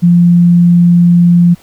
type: tone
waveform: sine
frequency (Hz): 173.6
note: F3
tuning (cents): -10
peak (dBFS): -3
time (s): 0.02-1.55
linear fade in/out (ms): 20
effects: pink hiss -44 dBFS RMS until 1.62 s